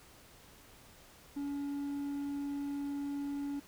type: tone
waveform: triangle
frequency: 283.6 Hz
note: C#4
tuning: 40 cents sharp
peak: -33 dBFS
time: 1.36-3.6 s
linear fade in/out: 10 ms
effects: pink hiss -58 dBFS RMS until 3.67 s